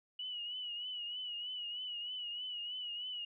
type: tone with vibrato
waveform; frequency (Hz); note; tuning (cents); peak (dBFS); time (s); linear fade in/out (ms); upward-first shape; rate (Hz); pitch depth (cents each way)
sine; 2930; F#7; -18; -39; 0.19-3.25; 5; triangle; 3.2; 66
effects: none